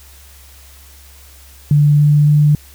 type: tone with pitch steps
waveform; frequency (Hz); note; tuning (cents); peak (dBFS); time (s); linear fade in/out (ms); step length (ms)
sine; 146.83 / 147.68 / 148.54; D3 / D3 / D3; 0 / +10 / +20; -7; 1.71-2.55; 2; 280
effects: added 68 Hz sine -41 dBFS peak until 2.74 s + white hiss -44 dBFS RMS until 2.74 s